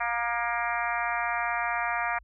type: harmonic tone with a mistuned harmonic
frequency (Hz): 235.6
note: A#3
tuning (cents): +19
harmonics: 3 / 4 / 5 / 6 / 7 / 8 / 9 / 10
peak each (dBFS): -32 / -33 / -34 / -35 / -35 / -36 / -37 / -37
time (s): 0-2.19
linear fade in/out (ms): 10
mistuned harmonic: 5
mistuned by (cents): +25
effects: added 50 Hz sine -52 dBFS peak until 2.23 s